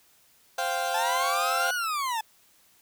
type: chord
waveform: 30% pulse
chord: C suspended fourth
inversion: none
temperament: equal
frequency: 523.3 / 698.5 / 784 Hz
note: C5 / F5 / G5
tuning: 0 / 0 / 0 cents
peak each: -31 / -27 / -28 dBFS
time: 0.58-1.71 s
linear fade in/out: 5 ms
type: linear two-way sweep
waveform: 40% pulse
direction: up then down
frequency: 854 to 1480 to 854 Hz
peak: -26 dBFS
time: 0.94-2.21 s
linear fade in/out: 5 ms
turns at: 1.74 s
effects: white hiss -61 dBFS RMS until 2.81 s